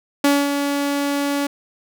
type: tone with ADSR envelope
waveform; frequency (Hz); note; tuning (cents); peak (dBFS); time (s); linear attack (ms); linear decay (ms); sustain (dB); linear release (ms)
sawtooth; 283.9; C#4; +41; -8; 0.24-1.47; 4; 230; -7; 6
effects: none